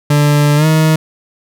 40% pulse tone with pitch glide, 146.83 to 157.37 Hz, D3 to D#3, 0 to +20 cents, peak -7 dBFS, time 0.1-0.96 s, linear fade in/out 5 ms, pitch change +120 cents, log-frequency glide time 0.56-0.66 s, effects none

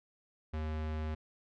square tone, 77.78 Hz, D#2, in tune, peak -35 dBFS, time 0.53-1.15 s, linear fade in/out 10 ms, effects low-pass 3000 Hz 12 dB/octave

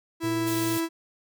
45% pulse tone, 329.6 Hz, E4, in tune, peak -25 dBFS, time 0.2-0.89 s, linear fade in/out 50 ms
harmonic tone, 116.54 Hz, A#2, in tune, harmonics 1 / 3 / 4, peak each -33 / -43 / -45 dBFS, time 0.23-0.78 s, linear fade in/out 10 ms
white high-pass noise, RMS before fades -35 dBFS, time 0.46-0.81 s, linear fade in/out 20 ms, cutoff 2800 Hz, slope 24 dB/octave
effects none

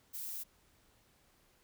violet noise, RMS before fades -42 dBFS, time 0.13-0.44 s, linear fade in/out 20 ms, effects pink hiss -69 dBFS RMS until 1.63 s

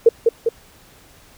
sine tone with echo, 460 Hz, A#4, 23 cents flat, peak -5 dBFS, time 0.06-0.09 s, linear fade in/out 5 ms, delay 200 ms, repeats 2, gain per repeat -4 dB, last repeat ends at 0.49 s, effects pink hiss -49 dBFS RMS until 1.37 s

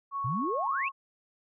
sine tone with pitch glide, 1108.7 to 1092.2 Hz, C#6 to C#6, 0 to -26 cents, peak -30 dBFS, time 0.11-0.92 s, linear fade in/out 50 ms, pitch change -26 cents, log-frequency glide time 0.37-0.53 s
sine exponential sweep, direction up, 108.9 to 2788 Hz, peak -30 dBFS, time 0.24-0.89 s, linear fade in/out 10 ms
effects none

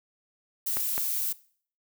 violet noise, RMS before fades -29 dBFS, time 0.66-1.33 s, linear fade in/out 10 ms
clicks, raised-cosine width 0.5 ms, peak -18 dBFS, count 2, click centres 0.77 / 0.979 s
effects noise-tail reverb RT60 0.5 s tail -20 dB re dry

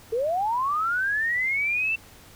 sine linear sweep, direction up, 431.1 to 2695 Hz, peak -22 dBFS, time 0.12-1.96 s, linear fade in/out 10 ms, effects added 99 Hz sine -55 dBFS peak until 2.35 s + pink hiss -50 dBFS RMS until 2.35 s

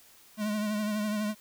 square tone with vibrato, 211.1 Hz, G#3, 29 cents sharp, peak -29 dBFS, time 0.37-1.35 s, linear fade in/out 50 ms, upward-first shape triangle, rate 12 Hz, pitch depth 48 cents each way, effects white hiss -57 dBFS RMS until 1.4 s

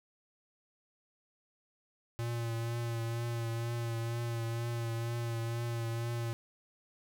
square tone with vibrato, 116.54 Hz, A#2, in tune, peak -34 dBFS, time 2.19-6.33 s, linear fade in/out 0 ms, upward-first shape triangle, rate 2.1 Hz, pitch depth 31 cents each way, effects none

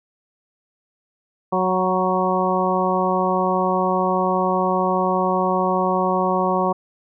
harmonic tone with a mistuned harmonic, 185 Hz, F#3, in tune, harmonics 1 / 2 / 3 / 4 / 5 / 6, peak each -24 / -24 / -24 / -24 / -24 / -24 dBFS, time 1.52-6.73 s, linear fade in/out 10 ms, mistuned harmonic 5, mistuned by +21 cents, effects none

